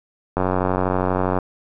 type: click train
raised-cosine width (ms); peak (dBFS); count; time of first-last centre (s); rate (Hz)
1; -6; 95; 0.37-1.387; 92.4
effects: none